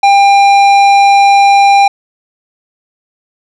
triangle tone with tanh clipping, 798 Hz, G5, 31 cents sharp, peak -5 dBFS, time 0.03-1.88 s, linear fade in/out 5 ms, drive 17 dB, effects none

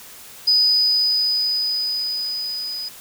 sine tone with level ramp, 4978 Hz, D#8, in tune, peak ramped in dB -12 to -26 dBFS, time 0.47-2.89 s, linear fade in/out 10 ms, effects white hiss -41 dBFS RMS until 3 s

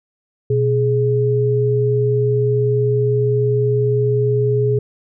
sine tone pair together, 123 / 418.3 Hz, B2 / G#4, -7 / +12 cents, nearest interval octave + major sixth, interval 2119 cents, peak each -16 dBFS, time 0.5-4.79 s, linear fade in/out 5 ms, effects none

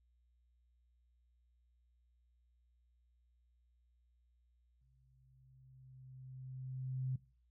sine tone with exponential growth, 130 Hz, C3, 11 cents flat, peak -34 dBFS, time 4.81-7.16 s, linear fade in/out 5 ms, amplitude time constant 510 ms, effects noise-tail reverb RT60 0.4 s tail -21 dB re dry + added 60 Hz sine -70 dBFS peak until 7.5 s

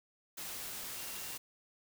sine tone in noise, 2774 Hz, F7, 12 cents flat, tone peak -54 dBFS, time 0.96-1.37 s, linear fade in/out 10 ms, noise white, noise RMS -43 dBFS, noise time 0.37-1.38 s, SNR -14 dB, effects none

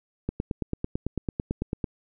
click train, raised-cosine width 3 ms, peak -14 dBFS, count 15, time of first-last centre 0.29-1.842 s, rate 9.02 Hz, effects none

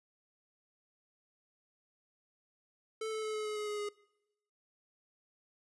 square tone with pitch steps, 440 / 436.2 / 432.4 / 428.7 / 425 / 421.3 / 417.7 / 414.1 Hz, A4 / A4 / A4 / A4 / G#4 / G#4 / G#4 / G#4, 0 / -15 / -30 / -45 / +40 / +25 / +10 / -5 cents, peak -36 dBFS, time 3.01-3.89 s, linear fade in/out 5 ms, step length 110 ms, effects noise-tail reverb RT60 0.9 s tail -23 dB re dry + resampled to 24000 Hz

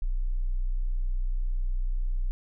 sine tone, 30.87 Hz, B0, in tune, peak -24 dBFS, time 0.02-2.31 s, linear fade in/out 0 ms, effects none

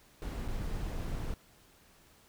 brown noise with dropouts, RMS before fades -36 dBFS, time 0.22-1.34 s, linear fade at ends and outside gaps 1 ms, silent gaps 0.479-0.484 s, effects pink hiss -62 dBFS RMS until 2.28 s

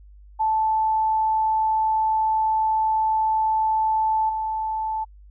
sine tone with level steps, 876 Hz, A5, 8 cents flat, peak -18 / -23 dBFS, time 0.39-5.05 s, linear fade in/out 20 ms, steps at 4.29 s, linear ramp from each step 5 ms, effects added 50 Hz sine -44 dBFS peak until 5.3 s

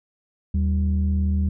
sine tone pair together, 77.27 / 194.7 Hz, D#2 / G3, -11 / -12 cents, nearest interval octave + major third, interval 1599 cents, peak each -18 / -24 dBFS, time 0.54-1.49 s, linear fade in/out 5 ms, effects tanh soft clip ceiling -13 dBFS

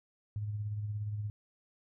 sine tone with tremolo, 104.8 Hz, G#2, 16 cents sharp, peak -32 dBFS, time 0.36-1.3 s, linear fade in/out 0 ms, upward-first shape sine, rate 17 Hz, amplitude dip 40%, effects none

